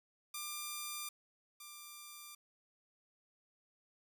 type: tone pair in turn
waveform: 5% pulse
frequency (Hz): 1193 / 1186.5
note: D6 / D6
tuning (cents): +27 / +17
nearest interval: unison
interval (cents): 10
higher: first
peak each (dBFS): -29 / -38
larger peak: first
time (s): 0.34-1.09 / 1.6-2.35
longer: neither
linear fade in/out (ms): 5
effects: none